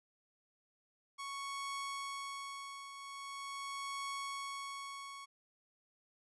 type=tone with tremolo; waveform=sawtooth; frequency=1108.7 Hz; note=C#6; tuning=in tune; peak=-35 dBFS; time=1.18-5.26 s; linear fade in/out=20 ms; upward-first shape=triangle; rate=0.43 Hz; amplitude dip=65%; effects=resampled to 24000 Hz